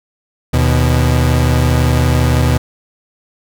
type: tone pair together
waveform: 35% pulse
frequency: 77.78 / 123.47 Hz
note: D#2 / B2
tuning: 0 / 0 cents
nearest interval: minor sixth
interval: 800 cents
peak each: -11 dBFS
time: 0.53-2.58 s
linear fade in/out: 10 ms
effects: none